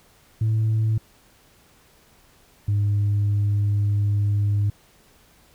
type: tone pair in turn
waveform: sine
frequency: 110 / 102.4 Hz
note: A2 / G#2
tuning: 0 / -24 cents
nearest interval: minor second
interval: 124 cents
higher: first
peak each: -16 dBFS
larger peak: neither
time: 0.41-0.98 / 2.68-4.7 s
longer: second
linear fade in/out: 5 ms
effects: tanh soft clip ceiling -16 dBFS + pink hiss -56 dBFS RMS until 5.54 s

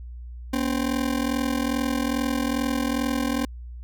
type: ring-modulated tone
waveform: 40% pulse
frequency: 261.6 Hz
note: C4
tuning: in tune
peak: -19 dBFS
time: 0.53-3.45 s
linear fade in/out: 2 ms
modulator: 21.2 Hz
effects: added 60 Hz sine -35 dBFS peak until 3.83 s

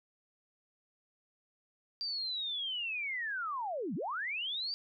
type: linear two-way sweep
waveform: sine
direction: down then up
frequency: 4728 to 146.83 to 4728 Hz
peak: -34 dBFS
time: 2.01-4.74 s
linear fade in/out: 0 ms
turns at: 3.95 s
effects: none

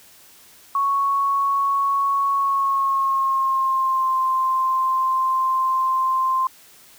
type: tone with pitch glide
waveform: sine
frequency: 1108.7 to 1046.5 Hz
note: C#6 to C6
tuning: 0 to 0 cents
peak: -17 dBFS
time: 0.75-6.47 s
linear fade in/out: 2 ms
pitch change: -100 cents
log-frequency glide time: 2.32-4.17 s
effects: white hiss -49 dBFS RMS until 6.98 s

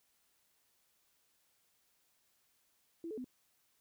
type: tone with pitch steps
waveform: sine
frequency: 333.2 / 434 / 252.4 Hz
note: E4 / A4 / B3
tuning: +19 / -24 / +38 cents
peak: -40 dBFS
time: 3.04-3.244 s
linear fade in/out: 2 ms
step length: 68 ms
effects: white hiss -75 dBFS RMS until 3.8 s

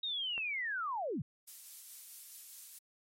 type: linear sweep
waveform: sine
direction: down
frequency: 3787 to 103.6 Hz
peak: -34 dBFS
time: 0.03-1.22 s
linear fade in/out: 5 ms
type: click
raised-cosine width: 0.5 ms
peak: -31 dBFS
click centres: 0.379 s
type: noise with tremolo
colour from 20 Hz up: violet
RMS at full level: -45 dBFS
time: 1.47-2.79 s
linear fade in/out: 10 ms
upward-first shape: triangle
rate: 4.7 Hz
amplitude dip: 25%
effects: low-pass 12000 Hz 12 dB/octave + MP3 64 kbps

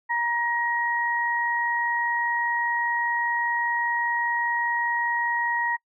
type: tone pair together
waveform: sine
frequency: 945 / 1890 Hz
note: A#5 / A#6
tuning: +23 / +23 cents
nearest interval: octave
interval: 1200 cents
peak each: -25 dBFS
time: 0.09-5.77 s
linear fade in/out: 20 ms
effects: noise-tail reverb RT60 0.1 s tail -26 dB re dry

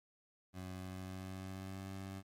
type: tone with pitch glide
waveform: 20% pulse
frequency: 92.5 to 96.26 Hz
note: F#2 to G2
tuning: 0 to -31 cents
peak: -39 dBFS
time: 0.53-2.23 s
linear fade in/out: 50 ms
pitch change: +69 cents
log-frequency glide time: 0.73-1.92 s
effects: MP3 64 kbps

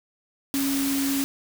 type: tone in noise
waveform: sine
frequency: 274.8 Hz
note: C#4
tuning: 15 cents flat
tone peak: -23 dBFS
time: 0.54-1.24 s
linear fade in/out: 0 ms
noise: white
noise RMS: -30 dBFS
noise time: 0.54-1.24 s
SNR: +4 dB
effects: none

